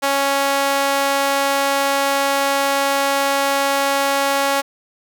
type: tone with high-pass filter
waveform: sawtooth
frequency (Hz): 277.2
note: C#4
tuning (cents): 0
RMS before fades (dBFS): -18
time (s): 0.02-4.62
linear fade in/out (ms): 20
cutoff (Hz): 670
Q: 1.2
effects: none